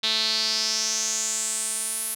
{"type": "tone with band-pass filter sweep", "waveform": "sawtooth", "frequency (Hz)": 220, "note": "A3", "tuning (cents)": 0, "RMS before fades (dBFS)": -26, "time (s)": [0.03, 2.15], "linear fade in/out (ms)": 10, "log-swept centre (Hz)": [3800, 11000], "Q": 5.4, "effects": []}